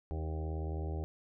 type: harmonic tone with a mistuned harmonic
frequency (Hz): 78.7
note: D#2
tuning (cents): +20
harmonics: 1 / 2 / 4 / 5 / 6 / 7 / 8 / 9 / 10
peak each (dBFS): -35 / -44 / -47 / -46 / -52 / -52 / -56 / -54 / -52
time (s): 0.11-1.04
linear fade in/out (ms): 0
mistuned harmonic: 4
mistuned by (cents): -27
effects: none